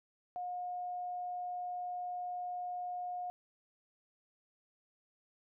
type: tone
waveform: sine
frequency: 718 Hz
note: F5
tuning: 48 cents sharp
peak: -37 dBFS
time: 0.36-3.3 s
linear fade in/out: 0 ms
effects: none